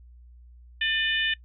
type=harmonic tone with a mistuned harmonic; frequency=596 Hz; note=D5; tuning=25 cents sharp; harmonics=3 / 4 / 5 / 6; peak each=-26 / -30 / -28 / -32 dBFS; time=0.81-1.34 s; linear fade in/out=5 ms; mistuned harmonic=4; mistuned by=+51 cents; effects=noise-tail reverb RT60 0.1 s tail -23 dB re dry + added 60 Hz sine -47 dBFS peak until 1.44 s